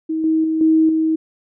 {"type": "tone with level steps", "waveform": "sine", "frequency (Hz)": 318.3, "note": "D#4", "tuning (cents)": 39, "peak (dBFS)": [-18, -13, -16, -10, -14], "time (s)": [0.09, 1.16], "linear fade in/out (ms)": 10, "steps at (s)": [0.24, 0.44, 0.61, 0.89], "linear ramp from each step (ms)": 2, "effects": []}